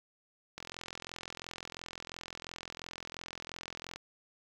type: click train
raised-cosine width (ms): 0.2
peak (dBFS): -24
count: 146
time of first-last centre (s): 0.58-3.96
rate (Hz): 42.9
effects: 9-bit

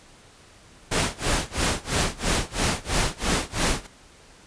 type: noise with tremolo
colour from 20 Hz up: pink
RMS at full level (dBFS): -21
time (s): 0.91-3.87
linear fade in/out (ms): 10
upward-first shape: sine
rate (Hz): 3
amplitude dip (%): 95
effects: pink hiss -51 dBFS RMS until 4.46 s + resampled to 22050 Hz

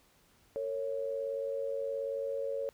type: tone pair together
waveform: sine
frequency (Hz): 454.3 / 553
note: A#4 / C#5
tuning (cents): -45 / -4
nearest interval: minor third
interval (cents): 341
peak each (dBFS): -37 / -34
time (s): 0.56-2.69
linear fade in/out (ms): 0
effects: pink hiss -66 dBFS RMS until 2.73 s

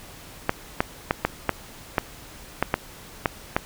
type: clicks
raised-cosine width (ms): 0.5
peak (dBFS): -4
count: 10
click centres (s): 0.494 / 0.805 / 1.109 / 1.25 / 1.493 / 1.982 / 2.626 / 2.741 / 3.258 / 3.565
effects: pink hiss -44 dBFS RMS until 3.65 s

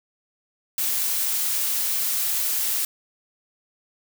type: noise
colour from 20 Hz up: blue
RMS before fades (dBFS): -24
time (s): 0.78-2.85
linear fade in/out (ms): 2
effects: none

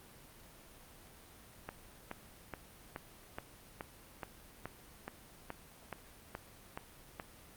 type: click train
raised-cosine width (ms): 0.5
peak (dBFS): -25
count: 14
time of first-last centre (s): 1.69-7.198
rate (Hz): 2.36
effects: pink hiss -57 dBFS RMS until 7.56 s + Opus 32 kbps

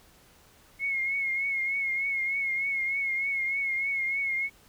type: tone with vibrato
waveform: sine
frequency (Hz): 2171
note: C#7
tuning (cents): -37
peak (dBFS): -26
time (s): 0.79-4.5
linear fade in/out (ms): 50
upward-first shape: triangle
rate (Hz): 3.3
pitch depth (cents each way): 53
effects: pink hiss -58 dBFS RMS until 4.68 s

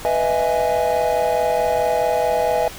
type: chord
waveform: triangle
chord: E major seventh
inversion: second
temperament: equal with one note detuned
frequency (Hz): 493.9 / 622.3 / 666.9 / 830.6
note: B4 / D#5 / E5 / G#5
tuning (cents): 0 / 0 / +20 / 0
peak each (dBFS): -20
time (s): 0.05-2.68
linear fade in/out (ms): 0
effects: pink hiss -35 dBFS RMS until 2.78 s

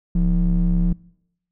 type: ring-modulated tone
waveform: triangle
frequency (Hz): 69.3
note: C#2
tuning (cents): 0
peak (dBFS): -10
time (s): 0.15-0.93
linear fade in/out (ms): 5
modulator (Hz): 105
effects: noise-tail reverb RT60 0.8 s tail -24 dB re dry

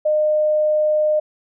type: tone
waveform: sine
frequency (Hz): 610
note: D#5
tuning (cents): -34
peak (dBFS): -14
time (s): 0.05-1.2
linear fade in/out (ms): 10
effects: none

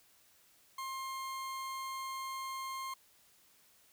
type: tone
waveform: 40% pulse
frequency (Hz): 1062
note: C6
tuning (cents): +25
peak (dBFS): -38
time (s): 0.78-2.94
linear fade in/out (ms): 5
effects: white hiss -66 dBFS RMS until 3.92 s

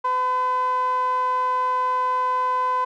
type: tone with band-pass filter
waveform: sawtooth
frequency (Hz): 506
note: B4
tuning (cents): +42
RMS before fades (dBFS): -22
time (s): 0.04-2.85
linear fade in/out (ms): 10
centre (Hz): 1000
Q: 5.4
effects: none

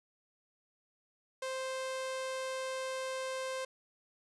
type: tone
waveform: sawtooth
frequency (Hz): 523.3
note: C5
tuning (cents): 0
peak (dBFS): -32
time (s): 1.42-3.65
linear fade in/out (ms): 5
effects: resampled to 24000 Hz + 11-bit

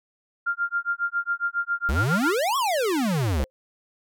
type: tone with tremolo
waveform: sine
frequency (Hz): 1396.9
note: F6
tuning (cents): 0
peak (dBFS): -20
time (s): 0.46-2.34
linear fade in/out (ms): 10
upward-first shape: sine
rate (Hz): 7.3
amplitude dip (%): 100
type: exponential two-way sweep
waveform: square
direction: up then down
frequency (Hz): 61.74 to 1148 to 61.74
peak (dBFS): -22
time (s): 1.89-3.44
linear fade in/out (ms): 0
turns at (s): 2.57
type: tone with exponential decay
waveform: sine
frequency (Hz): 523.3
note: C5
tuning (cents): 0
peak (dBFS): -25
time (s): 3.4-3.5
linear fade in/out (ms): 0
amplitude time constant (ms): 20
effects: none

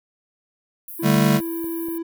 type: high-pass noise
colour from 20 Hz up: pink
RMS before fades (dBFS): -36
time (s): 0.88-1.98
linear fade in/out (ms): 2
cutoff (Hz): 11000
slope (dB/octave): 48
type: tone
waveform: triangle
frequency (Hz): 332.6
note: E4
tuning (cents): +16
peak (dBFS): -23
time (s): 0.99-2.03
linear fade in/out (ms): 10
type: chord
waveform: square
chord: D suspended fourth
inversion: none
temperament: just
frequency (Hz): 146.83 / 195.78 / 220.2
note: D3 / G3 / A3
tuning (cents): 0 / -2 / +2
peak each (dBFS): -20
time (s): 1.02-1.41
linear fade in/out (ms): 50
type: click train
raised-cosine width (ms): 2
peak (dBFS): -28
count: 4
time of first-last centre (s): 1.16-1.885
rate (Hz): 4.14
effects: none

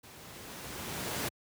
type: noise with level ramp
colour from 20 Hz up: pink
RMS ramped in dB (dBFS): -52 to -33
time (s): 0.03-1.29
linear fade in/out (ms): 10
effects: high-pass 80 Hz 12 dB/octave

